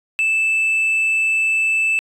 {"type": "tone", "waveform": "sine", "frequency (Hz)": 2635, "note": "E7", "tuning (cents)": -1, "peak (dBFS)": -12, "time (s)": [0.19, 1.99], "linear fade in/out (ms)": 0, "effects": ["tanh soft clip ceiling -14 dBFS"]}